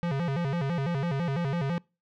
square tone with vibrato, 153.7 Hz, D#3, 21 cents flat, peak -27 dBFS, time 0.03-1.78 s, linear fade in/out 0 ms, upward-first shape square, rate 6 Hz, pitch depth 200 cents each way, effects noise-tail reverb RT60 0.3 s tail -26 dB re dry + low-pass 3000 Hz 12 dB/octave

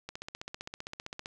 click train, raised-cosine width 0.2 ms, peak -22 dBFS, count 19, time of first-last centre 0.09-1.259 s, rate 15.4 Hz, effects none

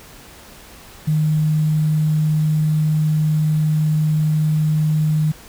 sine tone with quantisation, 154.2 Hz, D#3, 15 cents flat, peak -14 dBFS, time 1.07-5.32 s, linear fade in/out 10 ms, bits 7, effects pink hiss -42 dBFS RMS until 5.48 s

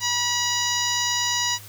harmonic tone with a mistuned harmonic, 969 Hz, B5, 33 cents flat, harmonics 1 / 2 / 3 / 4 / 5 / 6 / 7, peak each -29 / -29 / -29 / -29 / -29 / -29 / -29 dBFS, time 0-1.59 s, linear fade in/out 50 ms, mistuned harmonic 5, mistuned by +19 cents, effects added 103 Hz sine -44 dBFS peak until 1.68 s + white hiss -44 dBFS RMS until 1.68 s

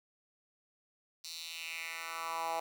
10% pulse tone with high-pass filter sweep, 164.81 Hz, E3, in tune, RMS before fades -40 dBFS, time 1.24-2.6 s, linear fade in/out 5 ms, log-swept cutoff 4700 to 740 Hz, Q 2.9, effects 10-bit

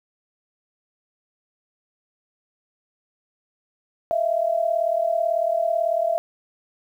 sine tone pair together, 640 / 678.1 Hz, D#5 / E5, +49 / +49 cents, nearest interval minor second, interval 100 cents, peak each -23 / -21 dBFS, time 4.11-6.18 s, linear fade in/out 0 ms, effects 9-bit

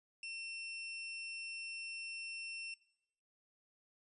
sawtooth tone, 2700 Hz, E7, 41 cents sharp, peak -40 dBFS, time 0.23-2.74 s, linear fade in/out 2 ms, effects noise-tail reverb RT60 0.7 s tail -19 dB re dry + resampled to 22050 Hz

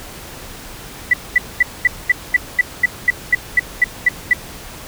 sine tone bursts, 1976 Hz, B6, in tune, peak -7 dBFS, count 14, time 1.11-4.334 s, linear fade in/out 5 ms, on 26 ms, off 220 ms, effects pink hiss -34 dBFS RMS until 4.87 s

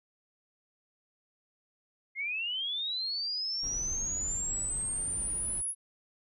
sine linear sweep, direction up, 2093 to 10548 Hz, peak -31 dBFS, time 2.15-5.75 s, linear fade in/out 50 ms
brown noise, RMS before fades -42 dBFS, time 3.62-5.62 s, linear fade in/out 20 ms
effects none

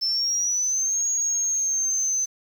sine exponential two-way sweep, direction up then down, 5290 to 6645 to 6140 Hz, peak -20 dBFS, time 0.01-2.26 s, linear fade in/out 20 ms, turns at 1.09 s, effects tanh soft clip ceiling -17 dBFS + 8-bit

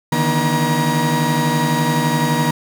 35% pulse tone cluster, 147.8 / 159.6 / 240.6 / 951 Hz, D3 / D#3 / B3 / A#5, +11 / +44 / -45 / +34 cents, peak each -19 dBFS, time 0.12-2.51 s, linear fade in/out 5 ms, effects none

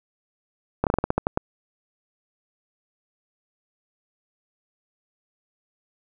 slowing click train, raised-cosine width 1 ms, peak -6 dBFS, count 10, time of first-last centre 0.84-1.374 s, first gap 28 ms, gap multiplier 1.18, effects none

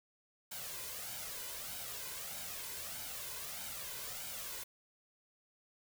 white noise with flanger, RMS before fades -44 dBFS, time 0.51-4.64 s, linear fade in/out 10 ms, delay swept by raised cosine 1.3 to 2.02 ms, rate 1.6 Hz, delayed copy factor +0.6, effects none

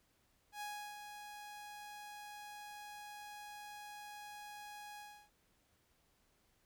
sawtooth tone with ADSR envelope, 830.6 Hz, G#5, in tune, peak -38 dBFS, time 0.52-5.3 s, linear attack 92 ms, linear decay 350 ms, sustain -7 dB, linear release 320 ms, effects pink hiss -75 dBFS RMS until 6.65 s

